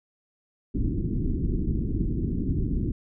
pink low-pass noise, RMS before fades -26 dBFS, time 0.74-2.92 s, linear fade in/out 10 ms, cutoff 350 Hz, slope 48 dB/octave, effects none

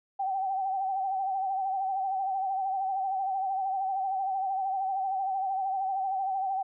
sine tone with vibrato, 770 Hz, G5, 31 cents flat, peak -27 dBFS, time 0.19-6.63 s, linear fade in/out 10 ms, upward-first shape sine, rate 13 Hz, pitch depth 52 cents each way, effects none

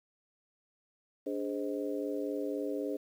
harmonic tone with a mistuned harmonic, 103.83 Hz, G#2, in tune, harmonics 3 / 4 / 5 / 6, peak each -36 / -37 / -38 / -44 dBFS, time 1.26-2.97 s, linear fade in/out 10 ms, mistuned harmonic 3, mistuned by -120 cents, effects 10-bit

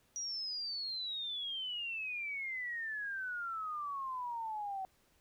sine exponential sweep, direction down, 5810 to 753 Hz, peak -37 dBFS, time 0.16-4.85 s, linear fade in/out 0 ms, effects pink hiss -71 dBFS RMS until 5.2 s

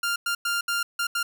sawtooth tone bursts at uneven times, 1396.9 Hz, F6, in tune, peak -20 dBFS, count 6, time 0.03-0.16 / 0.26-0.35 / 0.45-0.61 / 0.68-0.83 / 0.99-1.07 / 1.15-1.23 s, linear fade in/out 5 ms, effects none

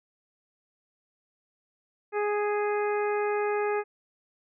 harmonic tone, 415.3 Hz, G#4, in tune, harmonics 1 / 2 / 3 / 4 / 5 / 6, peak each -26 / -32 / -36 / -38 / -40 / -42 dBFS, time 2.12-3.84 s, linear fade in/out 50 ms, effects none

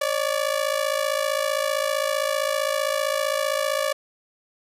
sawtooth ring-modulated tone, 576 Hz, D5, 34 cents flat, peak -15 dBFS, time 0.01-3.93 s, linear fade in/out 5 ms, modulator 27.7 Hz, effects resampled to 32000 Hz + 9-bit

